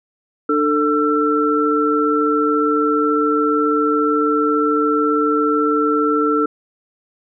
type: tone cluster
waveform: sine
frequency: 297.6 / 444.5 / 1341 Hz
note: D4 / A4 / E6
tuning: +23 / +18 / +29 cents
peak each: -18 dBFS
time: 0.49-6.46 s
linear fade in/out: 5 ms
effects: none